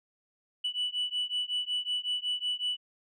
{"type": "beating tone pair", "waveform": "sine", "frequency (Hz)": [2960, 2965.4], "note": ["F#7", "F#7"], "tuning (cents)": [0, 3], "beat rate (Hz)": 5.4, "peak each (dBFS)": -31, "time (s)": [0.64, 2.77], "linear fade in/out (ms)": 10, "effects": ["tanh soft clip ceiling -25 dBFS"]}